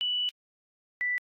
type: tone pair in turn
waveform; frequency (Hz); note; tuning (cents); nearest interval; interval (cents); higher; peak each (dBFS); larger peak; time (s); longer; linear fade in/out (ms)
sine; 2960 / 1975.6; F#7 / B6; 0 / 0; perfect fifth; 700; first; -26; neither; 0.01-0.29 / 1.01-1.18; first; 0
effects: AAC 48 kbps